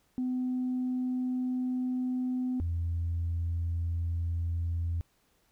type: tone pair in turn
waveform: sine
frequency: 253.1 / 84.46 Hz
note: B3 / E2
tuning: +43 / +43 cents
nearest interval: octave + perfect fifth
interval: 1900 cents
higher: first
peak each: -27 dBFS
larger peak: neither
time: 0.18-2.6 / 2.6-5.01 s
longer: first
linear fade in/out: 0 ms
effects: tanh soft clip ceiling -25 dBFS + pink hiss -70 dBFS RMS until 5.51 s